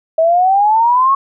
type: exponential sweep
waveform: sine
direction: up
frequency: 637 to 1108.7 Hz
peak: -8 dBFS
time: 0.18-1.15 s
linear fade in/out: 5 ms
effects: none